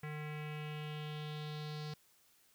square tone with low-pass filter sweep, 151.3 Hz, D#3, 48 cents flat, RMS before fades -43 dBFS, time 0.03-1.94 s, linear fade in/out 5 ms, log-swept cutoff 2100 to 4600 Hz, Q 3.6, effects white hiss -69 dBFS RMS until 2.54 s

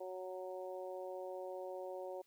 harmonic tone, 185 Hz, F#3, in tune, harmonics 2 / 3 / 4 / 5, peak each -47 / -45 / -51 / -55 dBFS, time 0-2.22 s, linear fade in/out 10 ms, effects white hiss -75 dBFS RMS until 2.26 s

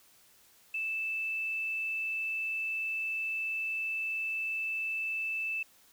sine tone with quantisation, 2637 Hz, E7, in tune, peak -31 dBFS, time 0.74-5.63 s, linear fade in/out 5 ms, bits 10, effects white hiss -62 dBFS RMS until 5.92 s

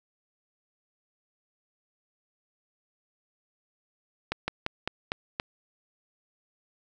slowing click train, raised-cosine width 0.3 ms, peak -12 dBFS, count 6, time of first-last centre 4.32-5.399 s, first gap 160 ms, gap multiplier 1.15, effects none

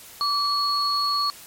sine tone pair together, 1154 / 4352 Hz, D6 / C#8, -31 / -33 cents, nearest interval octave + major seventh, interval 2298 cents, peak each -23 dBFS, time 0.21-1.3 s, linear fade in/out 0 ms, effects white hiss -44 dBFS RMS until 1.46 s + MP3 64 kbps

